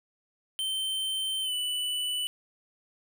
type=tone with pitch glide; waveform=square; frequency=3104 to 2976 Hz; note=G7 to F#7; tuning=-18 to +9 cents; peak=-29 dBFS; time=0.59-2.27 s; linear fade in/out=0 ms; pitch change=-73 cents; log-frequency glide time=1.42-1.53 s; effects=none